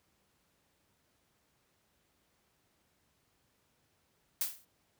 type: noise with exponential decay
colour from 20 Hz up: blue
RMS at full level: -29 dBFS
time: 4.41-4.65 s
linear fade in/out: 2 ms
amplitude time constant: 51 ms
effects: pink hiss -74 dBFS RMS until 4.99 s + high-pass 60 Hz 12 dB/octave